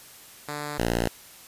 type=tone pair in turn; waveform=5% pulse; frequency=147.5 / 58.13 Hz; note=D3 / A#1; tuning=+8 / -4 cents; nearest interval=octave + major third; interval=1612 cents; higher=first; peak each=-20 / -12 dBFS; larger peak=second; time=0.48-0.78 / 0.78-1.08 s; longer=neither; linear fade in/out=5 ms; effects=white hiss -48 dBFS RMS until 1.47 s + resampled to 32000 Hz